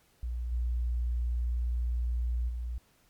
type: tone with level steps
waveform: sine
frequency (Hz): 59.8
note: A#1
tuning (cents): +45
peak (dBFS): -31 / -27 / -32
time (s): 0.23-2.78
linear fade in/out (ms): 0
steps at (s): 0.51 / 2.48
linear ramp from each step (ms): 20
effects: pink hiss -66 dBFS RMS until 3.09 s + MP3 96 kbps